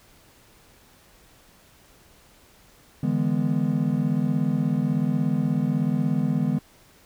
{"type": "chord", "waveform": "triangle", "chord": "E dominant seventh", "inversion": "third", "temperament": "just", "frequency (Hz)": [148.33, 164.81, 206, 247.2], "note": ["D3", "E3", "G#3", "B3"], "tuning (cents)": [18, 0, -14, 2], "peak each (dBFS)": -24, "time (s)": [3.03, 6.59], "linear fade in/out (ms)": 5, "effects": ["tanh soft clip ceiling -9 dBFS", "pink hiss -55 dBFS RMS until 7.05 s"]}